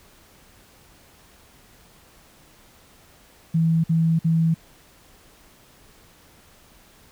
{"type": "tone bursts", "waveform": "sine", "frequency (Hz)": 163.4, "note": "E3", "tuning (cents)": -15, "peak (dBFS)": -16, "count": 3, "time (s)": [3.54, 4.544], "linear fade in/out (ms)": 10, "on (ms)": 300, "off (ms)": 52, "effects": ["pink hiss -53 dBFS RMS until 7.11 s"]}